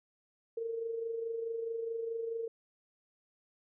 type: tone with amplitude modulation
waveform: sine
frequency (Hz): 457.4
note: A#4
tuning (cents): -33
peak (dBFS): -32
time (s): 0.57-2.48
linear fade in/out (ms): 5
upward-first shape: sine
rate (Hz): 24.7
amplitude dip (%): 50
effects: none